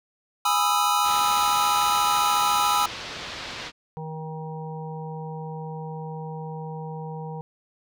square chord, E major seventh, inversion first, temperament equal with one note detuned, 827.3 / 987.8 / 1244.5 / 1318.5 Hz, G#5 / B5 / D#6 / E6, -7 / 0 / 0 / 0 cents, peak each -26 dBFS, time 0.45-2.86 s, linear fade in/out 5 ms
white low-pass noise, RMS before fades -36 dBFS, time 1.03-3.72 s, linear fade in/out 50 ms, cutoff 4600 Hz, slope 24 dB/octave
harmonic tone, 158 Hz, D#3, 27 cents sharp, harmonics 1 / 3 / 5 / 6, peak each -33 / -38 / -40 / -41 dBFS, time 3.97-7.41 s, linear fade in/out 0 ms
effects none

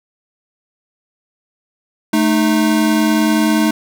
square tone pair together, 218.1 / 308.4 Hz, A3 / D#4, -15 / -15 cents, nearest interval tritone, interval 600 cents, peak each -15 dBFS, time 2.13-3.71 s, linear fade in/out 5 ms, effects none

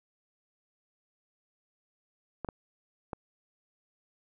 clicks, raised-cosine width 1 ms, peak -21 dBFS, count 3, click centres 2.447 / 2.488 / 3.132 s, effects none

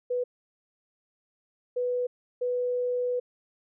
sine tone bursts at uneven times, 493.9 Hz, B4, in tune, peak -25 dBFS, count 3, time 0.1-0.24 / 1.76-2.07 / 2.41-3.2 s, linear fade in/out 10 ms, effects none

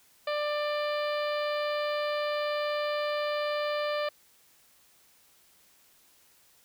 harmonic tone, 593 Hz, D5, 17 cents sharp, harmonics 1 / 2 / 3 / 4 / 5 / 6 / 7 / 8, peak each -29 / -35 / -39 / -41 / -43 / -45 / -46 / -47 dBFS, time 0.27-4.09 s, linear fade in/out 5 ms, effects white hiss -62 dBFS RMS until 6.64 s

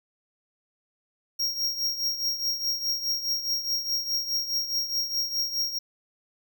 square tone with tremolo, 5588 Hz, F8, in tune, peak -23 dBFS, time 1.39-5.79 s, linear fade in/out 10 ms, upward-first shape triangle, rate 4.8 Hz, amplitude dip 75%, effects none

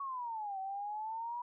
sine exponential two-way sweep, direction down then up, 1127 to 760 to 974 Hz, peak -37 dBFS, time 0-1.42 s, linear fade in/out 5 ms, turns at 0.59 s, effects none

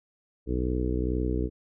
harmonic tone, 62.2 Hz, B1, 13 cents sharp, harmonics 1 / 2 / 3 / 4 / 5 / 6 / 7 / 8, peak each -28 / -34 / -37 / -35 / -32 / -37 / -34 / -44 dBFS, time 0.46-1.5 s, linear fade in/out 50 ms, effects none

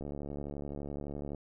click train, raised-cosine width 2 ms, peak -27 dBFS, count 97, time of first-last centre 0.01-1.347 s, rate 71.8 Hz, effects none

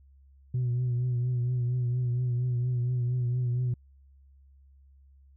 sine tone with vibrato, 123.47 Hz, B2, in tune, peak -23 dBFS, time 0.54-3.74 s, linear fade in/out 5 ms, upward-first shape triangle, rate 4.3 Hz, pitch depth 50 cents each way, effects tanh soft clip ceiling -23 dBFS + added 68 Hz sine -54 dBFS peak until 5.36 s

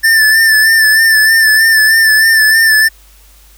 square tone with vibrato, 1770 Hz, A6, 10 cents sharp, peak -6 dBFS, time 0.03-2.89 s, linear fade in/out 20 ms, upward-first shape sine, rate 3.2 Hz, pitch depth 37 cents each way, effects added 50 Hz sine -41 dBFS peak until 3.57 s + white hiss -45 dBFS RMS until 3.57 s

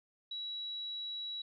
sine tone, 3900 Hz, B7, 23 cents flat, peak -38 dBFS, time 0.31-1.42 s, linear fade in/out 5 ms, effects none

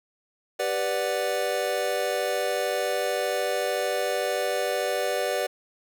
square chord, G major seventh, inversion none, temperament equal, 392 / 493.9 / 587.3 / 740 Hz, G4 / B4 / D5 / F#5, 0 / 0 / 0 / 0 cents, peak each -33 / -30 / -29 / -33 dBFS, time 0.59-5.47 s, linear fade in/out 10 ms, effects none

